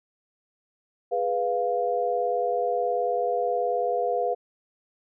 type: chord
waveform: sine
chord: F diminished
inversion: first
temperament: equal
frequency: 415.3 / 493.9 / 698.5 Hz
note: Ab4 / Cb5 / F5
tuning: 0 / 0 / 0 cents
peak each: -30 / -26 / -26 dBFS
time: 1.11-4.35 s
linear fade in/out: 20 ms
effects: none